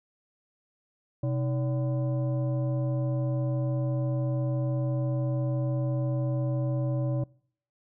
sine tone with frequency modulation, 128.5 Hz, C3, 31 cents flat, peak -25 dBFS, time 1.23-7.24 s, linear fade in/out 5 ms, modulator 443 Hz, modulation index 0.67, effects noise-tail reverb RT60 0.6 s tail -25 dB re dry

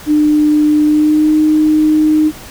sine tone with pitch glide, 300.9 to 307.9 Hz, D4 to D#4, +42 to -18 cents, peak -7 dBFS, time 0.06-2.32 s, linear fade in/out 50 ms, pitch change +40 cents, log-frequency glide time 0.83-1.32 s, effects pink hiss -33 dBFS RMS until 2.5 s

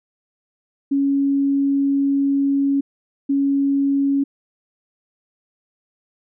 sine tone pair in turn, 277.8 / 277.8 Hz, C#4 / C#4, +4 / +4 cents, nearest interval unison, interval 0 cents, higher neither, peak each -15 dBFS, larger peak neither, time 0.91-2.81 / 3.29-4.24 s, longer first, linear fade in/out 10 ms, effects none

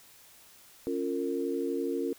sine chord, Bb minor, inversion first, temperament equal with one note detuned, 277.2 / 349.2 / 457.6 Hz, Db4 / F4 / Bb4, 0 / 0 / -32 cents, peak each -33 dBFS, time 0.87-2.13 s, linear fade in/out 0 ms, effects white hiss -56 dBFS RMS until 2.18 s

